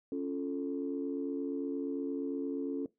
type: chord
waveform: sine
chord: Db augmented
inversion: none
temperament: equal with one note detuned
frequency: 277.2 / 345.8 / 440 Hz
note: Db4 / F4 / A4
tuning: 0 / -17 / 0 cents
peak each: -34 / -40 / -38 dBFS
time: 0.12-2.86 s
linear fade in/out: 2 ms
effects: noise-tail reverb RT60 0.2 s tail -20 dB re dry + tanh soft clip ceiling -24 dBFS